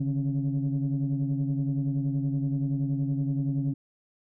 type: tone cluster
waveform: sine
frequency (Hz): 139.7 / 150.3 / 273.9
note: C#3 / D3 / C#4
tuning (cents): +14 / +40 / -21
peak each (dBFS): -26 / -31 / -29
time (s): 0-3.74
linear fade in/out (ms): 10
effects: tanh soft clip ceiling -19 dBFS